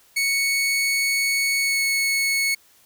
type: tone with pitch glide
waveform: sawtooth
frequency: 2217 to 2203 Hz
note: C#7 to C#7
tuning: 0 to -11 cents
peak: -16 dBFS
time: 0.16-2.55 s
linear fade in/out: 10 ms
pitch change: -11 cents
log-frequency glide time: 1.61-1.81 s
effects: white hiss -56 dBFS RMS until 2.85 s